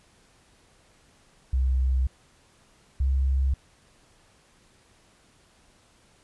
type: tone pair in turn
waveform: sine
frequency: 64.6 / 66.84 Hz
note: C2 / C2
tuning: -21 / +38 cents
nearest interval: minor second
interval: 59 cents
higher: second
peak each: -20 / -20 dBFS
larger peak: neither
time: 1.53-2.07 / 3-3.54 s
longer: neither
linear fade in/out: 5 ms
effects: pink hiss -60 dBFS RMS until 6.23 s + resampled to 24000 Hz